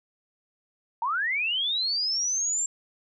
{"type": "linear sweep", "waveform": "sine", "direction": "up", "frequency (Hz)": [875, 7459], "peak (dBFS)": -24, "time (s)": [1.02, 2.66], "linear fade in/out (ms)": 2, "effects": []}